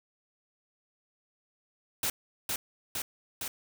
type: noise with echo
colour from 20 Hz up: white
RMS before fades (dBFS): -30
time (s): 2.03-2.1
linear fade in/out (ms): 2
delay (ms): 460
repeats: 3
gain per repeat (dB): -2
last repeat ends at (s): 3.48
effects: none